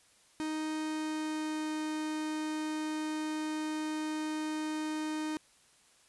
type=tone with pitch glide; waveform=45% pulse; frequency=311.1 to 309.1 Hz; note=D#4 to D#4; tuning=0 to -11 cents; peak=-33 dBFS; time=0.4-5.37 s; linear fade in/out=0 ms; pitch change=-11 cents; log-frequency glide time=0.75-1.7 s; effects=white hiss -64 dBFS RMS until 6.08 s + resampled to 24000 Hz